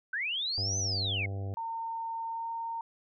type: linear two-way sweep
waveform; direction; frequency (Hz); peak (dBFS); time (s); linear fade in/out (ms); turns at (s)
sine; up then down; 1480 to 6200 to 2096; -30; 0.13-1.26; 5; 0.78
type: harmonic tone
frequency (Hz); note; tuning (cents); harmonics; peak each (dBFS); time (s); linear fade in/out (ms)
98.2; G2; +4; 1 / 2 / 3 / 4 / 5 / 6 / 7 / 8; -33 / -49 / -49 / -49 / -49 / -53 / -50 / -55; 0.58-1.54; 0
type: tone with pitch glide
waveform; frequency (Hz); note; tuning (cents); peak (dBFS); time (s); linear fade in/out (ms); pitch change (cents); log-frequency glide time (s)
sine; 911 to 917.3; A#5 to A#5; -40 to -28; -33; 1.57-2.81; 2; +12; 2.3-2.46
effects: none